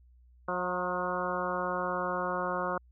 harmonic tone with a mistuned harmonic, 179.9 Hz, F#3, 48 cents flat, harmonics 1 / 2 / 3 / 4 / 5 / 6 / 7 / 8, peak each -40 / -39 / -35 / -39 / -39 / -36 / -37 / -39 dBFS, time 0.48-2.78 s, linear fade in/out 5 ms, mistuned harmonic 5, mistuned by +45 cents, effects added 61 Hz sine -56 dBFS peak until 2.91 s

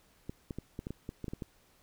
clicks, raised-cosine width 3 ms, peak -25 dBFS, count 11, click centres 0.295 / 0.508 / 0.586 / 0.791 / 0.869 / 0.906 / 1.091 / 1.243 / 1.282 / 1.335 / 1.422 s, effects pink hiss -66 dBFS RMS until 1.82 s

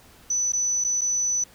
sine tone with dropouts, 5980 Hz, F#8, 17 cents sharp, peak -21 dBFS, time 0.3-1.44 s, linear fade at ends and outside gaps 5 ms, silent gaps 0.522-0.533 / 0.841-0.846 / 1.011-1.015 s, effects pink hiss -52 dBFS RMS until 1.54 s

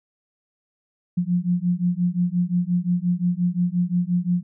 sine beating tone pair, 174.2 / 179.9 Hz, F3 / F#3, -4 / -48 cents, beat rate 5.7 Hz, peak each -22 dBFS, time 1.17-4.43 s, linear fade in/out 10 ms, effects none

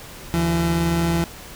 30% pulse tone pair together, 74.97 / 168.3 Hz, D2 / E3, +36 / +36 cents, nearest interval octave + major second, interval 1400 cents, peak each -24 / -16 dBFS, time 0.34-1.24 s, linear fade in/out 0 ms, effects pink hiss -39 dBFS RMS until 1.55 s

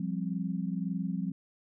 sine chord, F suspended second, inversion none, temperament just, 174.61 / 196.44 / 261.9 Hz, F3 / G3 / C4, 0 / +4 / +2 cents, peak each -33 / -34 / -38 dBFS, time 0-1.32 s, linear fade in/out 5 ms, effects none

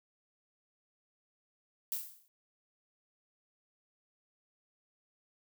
violet noise with exponential decay, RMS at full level -33 dBFS, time 1.92-2.28 s, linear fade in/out 0 ms, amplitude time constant 78 ms, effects none

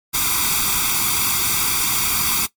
white noise with comb filter, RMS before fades -19 dBFS, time 0.13-2.47 s, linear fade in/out 20 ms, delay 0.85 ms, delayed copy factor +0.9, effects noise-tail reverb RT60 0.1 s tail -17 dB re dry + MP3 96 kbps

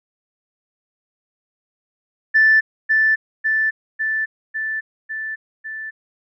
sine tone with echo, 1760 Hz, A6, in tune, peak -9 dBFS, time 2.34-2.61 s, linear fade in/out 20 ms, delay 550 ms, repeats 6, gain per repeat -3 dB, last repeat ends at 5.91 s, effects tanh soft clip ceiling -5 dBFS

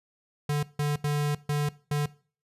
square tone bursts at uneven times, 146.83 Hz, D3, in tune, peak -25 dBFS, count 5, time 0.49-0.63 / 0.79-0.96 / 1.04-1.35 / 1.49-1.69 / 1.91-2.06 s, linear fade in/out 5 ms, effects noise-tail reverb RT60 0.4 s tail -20 dB re dry + resampled to 32000 Hz

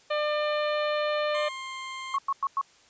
harmonic tone, 599 Hz, D5, 34 cents sharp, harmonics 1 / 2 / 3 / 4 / 5 / 6 / 7, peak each -26 / -32 / -36 / -38 / -40 / -42 / -43 dBFS, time 0.1-1.49 s, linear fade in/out 10 ms
20% pulse tone with pitch glide, 1061 to 1054.3 Hz, C6 to C6, +24 to +13 cents, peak -30 dBFS, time 1.34-2.17 s, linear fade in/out 10 ms, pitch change -11 cents, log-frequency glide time 1.47-1.76 s
sine tone bursts, 1100 Hz, C#6, 14 cents flat, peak -23 dBFS, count 4, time 2.14-2.613 s, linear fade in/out 2 ms, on 44 ms, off 99 ms
effects white hiss -58 dBFS RMS until 2.89 s + resampled to 16000 Hz

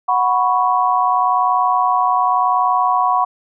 sine chord, F# suspended fourth, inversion none, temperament equal with one note detuned, 736.2 / 987.8 / 1108.7 Hz, F#5 / B5 / C#6, -9 / 0 / 0 cents, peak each -17 dBFS, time 0.08-3.25 s, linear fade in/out 10 ms, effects none

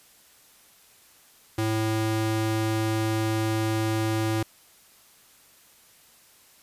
square ring-modulated tone, 220 Hz, A3, in tune, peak -21 dBFS, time 1.58-4.43 s, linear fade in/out 5 ms, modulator 112 Hz, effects white hiss -56 dBFS RMS until 6.62 s + resampled to 32000 Hz

